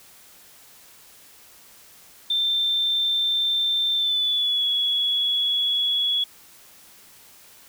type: tone with pitch glide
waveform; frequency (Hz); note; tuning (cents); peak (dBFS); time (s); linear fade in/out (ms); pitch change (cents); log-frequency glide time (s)
triangle; 3569 to 3369; A7 to G#7; +24 to +24; -16; 2.3-6.24; 5; -100; 3.94-4.64
effects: tanh soft clip ceiling -18 dBFS + white hiss -50 dBFS RMS until 7.68 s